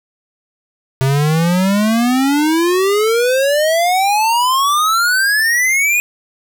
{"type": "exponential sweep", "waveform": "square", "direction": "up", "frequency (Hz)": [130.81, 2489], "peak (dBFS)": -12, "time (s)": [1.01, 6], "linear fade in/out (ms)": 0, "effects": []}